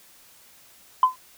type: tone with exponential decay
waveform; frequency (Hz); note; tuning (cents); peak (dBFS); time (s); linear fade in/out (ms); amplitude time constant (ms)
sine; 1022; C6; -41; -8; 1.03-1.16; 2; 27
effects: tanh soft clip ceiling -7 dBFS + white hiss -53 dBFS RMS until 1.37 s